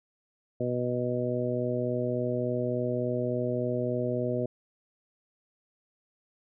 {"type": "harmonic tone", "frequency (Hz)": 123.47, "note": "B2", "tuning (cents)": 0, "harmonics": [1, 2, 3, 4, 5], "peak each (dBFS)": [-33, -33, -33, -33, -33], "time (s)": [0.6, 4.46], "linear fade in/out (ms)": 5, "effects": []}